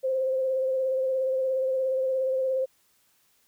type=tone with vibrato; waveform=sine; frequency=524 Hz; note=C5; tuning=2 cents sharp; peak=-23 dBFS; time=0.03-2.66 s; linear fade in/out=20 ms; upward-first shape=sine; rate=17 Hz; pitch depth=25 cents each way; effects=white hiss -66 dBFS RMS until 3.47 s